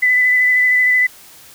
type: tone with vibrato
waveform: sine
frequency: 2000 Hz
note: B6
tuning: 21 cents sharp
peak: -10 dBFS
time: 0.02-1.07 s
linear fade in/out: 10 ms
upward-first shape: square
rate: 13 Hz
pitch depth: 11 cents each way
effects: white hiss -42 dBFS RMS until 1.54 s